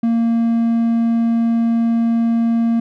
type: tone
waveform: triangle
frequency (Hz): 230.7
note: A#3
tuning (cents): -18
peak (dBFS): -11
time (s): 0.03-2.8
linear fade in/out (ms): 5
effects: none